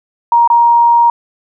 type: tone with dropouts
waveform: sine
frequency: 941 Hz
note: A#5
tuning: 16 cents sharp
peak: -5 dBFS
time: 0.32-1.1 s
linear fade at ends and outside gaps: 2 ms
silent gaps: 0.476-0.501 s
effects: none